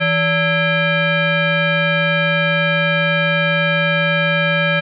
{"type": "tone with frequency modulation", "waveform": "sine", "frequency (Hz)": 902, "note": "A5", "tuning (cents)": 43, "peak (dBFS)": -13, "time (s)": [0, 4.81], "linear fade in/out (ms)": 20, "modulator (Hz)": 738, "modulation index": 2.6, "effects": []}